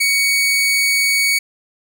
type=tone; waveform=sawtooth; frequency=2239 Hz; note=C#7; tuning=17 cents sharp; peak=-10 dBFS; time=0-1.39 s; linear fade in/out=10 ms; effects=none